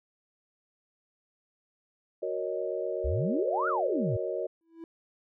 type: chord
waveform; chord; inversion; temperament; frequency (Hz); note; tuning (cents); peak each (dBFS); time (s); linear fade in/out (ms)
sine; D# minor seventh; first; equal; 370 / 466.2 / 554.4 / 622.3; F#4 / A#4 / C#5 / D#5; 0 / 0 / 0 / 0; -35; 2.22-4.47; 10
type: exponential two-way sweep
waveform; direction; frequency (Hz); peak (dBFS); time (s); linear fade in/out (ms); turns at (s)
sine; up then down; 58.27 to 1468 to 95.4; -27; 3.04-4.17; 10; 3.68
type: tone with exponential growth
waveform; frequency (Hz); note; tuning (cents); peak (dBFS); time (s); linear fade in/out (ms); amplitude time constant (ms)
triangle; 329.6; E4; 0; -35; 4.61-4.84; 1; 50
effects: none